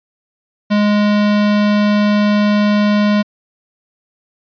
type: tone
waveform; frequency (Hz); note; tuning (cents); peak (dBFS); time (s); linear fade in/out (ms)
square; 207.7; G#3; 0; -11; 0.7-3.23; 20
effects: resampled to 11025 Hz